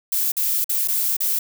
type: noise with dropouts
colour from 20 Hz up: violet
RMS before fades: -21 dBFS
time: 0.12-1.39 s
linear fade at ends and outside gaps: 5 ms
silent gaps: 0.319-0.367 / 0.644-0.693 / 0.876-0.883 / 1.168-1.203 s
effects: none